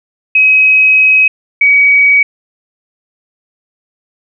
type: tone pair in turn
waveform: sine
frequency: 2541 / 2264 Hz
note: D#7 / C#7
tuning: +36 / +36 cents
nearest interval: major second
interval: 200 cents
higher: first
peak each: -4 dBFS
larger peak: neither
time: 0.35-1.28 / 1.61-2.23 s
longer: first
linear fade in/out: 5 ms
effects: none